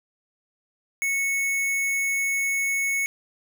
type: tone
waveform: square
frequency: 2206 Hz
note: C#7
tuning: 9 cents flat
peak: -23 dBFS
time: 1.02-3.06 s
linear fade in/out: 0 ms
effects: none